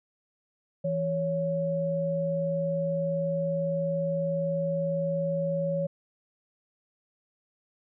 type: tone pair together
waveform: sine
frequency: 165.7 / 557.3 Hz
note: E3 / C#5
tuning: +9 / +9 cents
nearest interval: octave + major sixth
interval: 2100 cents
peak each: -30 / -27 dBFS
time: 0.84-5.87 s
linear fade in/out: 10 ms
effects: none